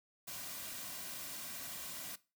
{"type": "noise with comb filter", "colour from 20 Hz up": "white", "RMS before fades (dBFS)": -45, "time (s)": [0.27, 2.16], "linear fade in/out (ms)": 10, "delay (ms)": 2.3, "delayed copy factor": -0.5, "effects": ["noise-tail reverb RT60 0.3 s tail -19 dB re dry"]}